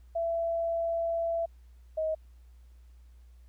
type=tone pair in turn; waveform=sine; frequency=669 / 631.5 Hz; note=E5 / D#5; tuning=+25 / +26 cents; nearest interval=minor second; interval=99 cents; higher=first; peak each=-27 dBFS; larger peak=neither; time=0.15-1.46 / 1.97-2.15 s; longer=first; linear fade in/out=10 ms; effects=added 60 Hz sine -51 dBFS peak until 3.48 s + pink hiss -72 dBFS RMS until 3.48 s